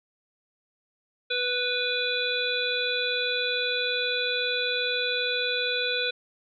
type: harmonic tone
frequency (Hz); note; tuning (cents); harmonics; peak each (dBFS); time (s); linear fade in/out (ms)
493.9; B4; 0; 1 / 3 / 5 / 7 / 8; -31 / -31 / -31 / -31 / -31; 1.3-6.11; 10
effects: none